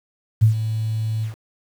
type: tone with ADSR envelope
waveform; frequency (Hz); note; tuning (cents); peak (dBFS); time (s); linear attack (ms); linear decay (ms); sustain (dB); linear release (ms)
sine; 110; A2; 0; -8; 0.41-1.35; 20; 110; -12; 120
effects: 7-bit